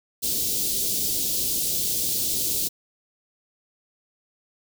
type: band-stop noise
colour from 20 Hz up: white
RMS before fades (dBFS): -25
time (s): 0.22-2.69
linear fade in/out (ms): 20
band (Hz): 480 to 3600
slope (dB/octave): 24
effects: none